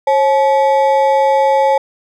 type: ring-modulated tone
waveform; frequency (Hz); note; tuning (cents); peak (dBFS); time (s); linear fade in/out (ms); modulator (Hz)
triangle; 700; F5; +4; -4; 0.07-1.78; 5; 158
effects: none